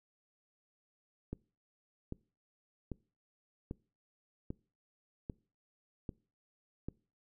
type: click train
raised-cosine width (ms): 3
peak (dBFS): -26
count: 8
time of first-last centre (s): 1.33-6.886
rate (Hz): 1.26
effects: noise-tail reverb RT60 0.4 s tail -24 dB re dry